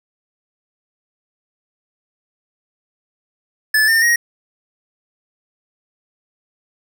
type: tone with pitch steps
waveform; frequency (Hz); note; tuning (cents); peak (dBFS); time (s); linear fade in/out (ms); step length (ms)
square; 1736 / 1807.6 / 1882.2; A6 / A6 / A#6; -24 / +46 / +16; -12; 3.74-4.16; 5; 140
effects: none